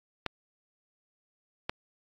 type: clicks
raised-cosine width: 0.3 ms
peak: -14 dBFS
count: 2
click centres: 0.263 / 1.695 s
effects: AAC 48 kbps